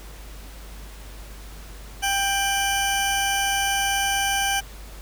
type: tone pair together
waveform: 20% pulse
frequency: 790.4 / 2984 Hz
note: G5 / F#7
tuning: +14 / +14 cents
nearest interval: octave + major seventh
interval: 2300 cents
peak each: -17 / -21 dBFS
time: 2.02-4.61 s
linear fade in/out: 20 ms
effects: added 50 Hz sine -38 dBFS peak until 5.01 s + pink hiss -45 dBFS RMS until 5.01 s